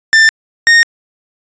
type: tone pair in turn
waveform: 45% pulse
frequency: 1783 / 1849.2 Hz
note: A6 / A#6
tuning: +22 / -14 cents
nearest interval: minor second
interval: 64 cents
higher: second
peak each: -4 dBFS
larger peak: neither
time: 0.13-0.29 / 0.67-0.83 s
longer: neither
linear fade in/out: 0 ms
effects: resampled to 16000 Hz